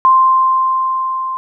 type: tone with level ramp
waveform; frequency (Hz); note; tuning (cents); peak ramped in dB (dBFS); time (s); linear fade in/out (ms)
sine; 1046.5; C6; 0; -5 to -18; 0.05-1.37; 0
effects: none